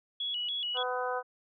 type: tone with vibrato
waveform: sine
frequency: 3136 Hz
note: G7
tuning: in tune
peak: -31 dBFS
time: 0.2-0.83 s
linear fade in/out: 5 ms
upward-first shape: square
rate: 3.5 Hz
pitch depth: 120 cents each way
type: harmonic tone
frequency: 250.7 Hz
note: B3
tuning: 26 cents sharp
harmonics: 2 / 3 / 4 / 5 / 6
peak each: -34 / -36 / -37 / -38 / -39 dBFS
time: 0.74-1.23 s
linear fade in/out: 50 ms
effects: none